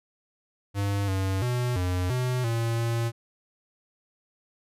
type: tone with pitch steps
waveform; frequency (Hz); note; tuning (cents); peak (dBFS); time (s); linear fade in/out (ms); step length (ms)
square; 100.3 / 95.7 / 123.3 / 90.4 / 126.1 / 115.4 / 116.1; G2 / G2 / B2 / F#2 / B2 / A#2 / A#2; +40 / -41 / -2 / -40 / +36 / -17 / -7; -25; 0.74-3.12; 50; 340
effects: resampled to 32000 Hz